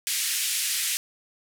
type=band-pass noise; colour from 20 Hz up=white; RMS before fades=-27 dBFS; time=0.07-0.97 s; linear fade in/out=0 ms; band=1900 to 12000 Hz; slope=24 dB/octave; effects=none